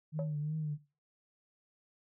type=tone with vibrato; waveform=sine; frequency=152.2 Hz; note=D#3; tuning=38 cents flat; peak=-32 dBFS; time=0.12-0.78 s; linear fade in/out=50 ms; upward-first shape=triangle; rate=2.8 Hz; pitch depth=67 cents each way
type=tone with exponential decay; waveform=sine; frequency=561 Hz; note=C#5; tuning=21 cents sharp; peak=-31 dBFS; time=0.19-0.36 s; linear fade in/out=1 ms; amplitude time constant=35 ms
effects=noise-tail reverb RT60 0.3 s tail -17 dB re dry + tanh soft clip ceiling -27 dBFS